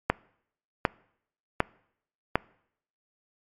click train, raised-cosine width 0.5 ms, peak -5 dBFS, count 4, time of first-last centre 0.1-2.356 s, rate 1.33 Hz, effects noise-tail reverb RT60 0.7 s tail -24 dB re dry + MP3 64 kbps

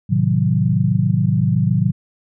sine chord, A diminished seventh, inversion none, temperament equal with one note detuned, 110 / 130.81 / 157.37 / 185 Hz, A2 / C3 / Eb3 / Gb3, 0 / 0 / +20 / 0 cents, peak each -19 dBFS, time 0.09-1.92 s, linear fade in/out 20 ms, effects none

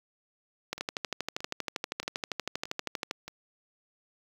two click trains, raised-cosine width 0.2 ms, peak -23 / -14 dBFS, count 5 / 31, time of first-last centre 0.78-3.28 / 0.73-3.111 s, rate 1.6 / 12.6 Hz, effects high-pass 80 Hz 12 dB/octave + 7-bit

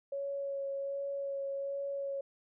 sine tone with vibrato, 555 Hz, C#5, 2 cents sharp, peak -34 dBFS, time 0.12-2.21 s, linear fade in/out 5 ms, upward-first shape sine, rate 1.3 Hz, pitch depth 12 cents each way, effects none

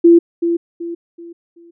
sine tone with echo, 339.5 Hz, F4, 49 cents flat, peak -4 dBFS, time 0.04-0.19 s, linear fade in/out 10 ms, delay 380 ms, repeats 4, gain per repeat -9 dB, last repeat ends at 1.71 s, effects none

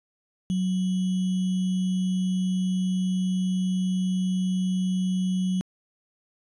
sine tone with sample-and-hold, 185 Hz, F#3, in tune, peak -22 dBFS, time 0.5-5.61 s, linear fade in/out 0 ms, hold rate 3150 Hz, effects resampled to 24000 Hz

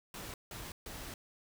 pink noise bursts at uneven times, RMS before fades -45 dBFS, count 3, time 0.14-0.34 / 0.51-0.72 / 0.86-1.14 s, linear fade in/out 2 ms, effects none

